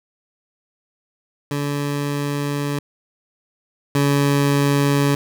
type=tone pair in turn; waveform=20% pulse; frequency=143.7 / 141.8 Hz; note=D3 / C#3; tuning=-37 / +40 cents; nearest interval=unison; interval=23 cents; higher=first; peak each=-16 / -10 dBFS; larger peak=second; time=1.51-2.79 / 3.95-5.15 s; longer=first; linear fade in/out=2 ms; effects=none